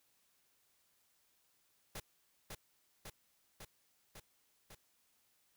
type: noise with echo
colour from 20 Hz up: pink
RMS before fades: -45 dBFS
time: 1.95-2 s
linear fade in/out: 5 ms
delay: 550 ms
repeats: 5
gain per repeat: -2 dB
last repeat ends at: 4.75 s
effects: white hiss -75 dBFS RMS until 5.56 s